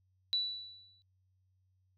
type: tone with exponential decay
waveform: sine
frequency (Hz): 3951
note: B7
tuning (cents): 0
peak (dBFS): -27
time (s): 0.33-1.02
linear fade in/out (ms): 0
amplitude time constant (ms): 150
effects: added 93 Hz sine -70 dBFS peak until 1.97 s